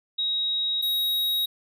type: tone pair in turn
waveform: sine / square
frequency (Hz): 3800 / 3800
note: A#7 / A#7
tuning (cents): +33 / +33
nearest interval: unison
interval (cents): 0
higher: neither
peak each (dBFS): -23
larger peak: neither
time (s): 0.18-0.82 / 0.82-1.46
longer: neither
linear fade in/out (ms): 10
effects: none